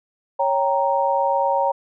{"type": "chord", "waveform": "sine", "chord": "G diminished", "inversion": "second", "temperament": "equal", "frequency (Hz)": [554.4, 784, 932.3], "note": ["Db5", "G5", "Bb5"], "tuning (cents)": [0, 0, 0], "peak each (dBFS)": [-21, -23, -20], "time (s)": [0.39, 1.72], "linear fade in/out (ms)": 10, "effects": []}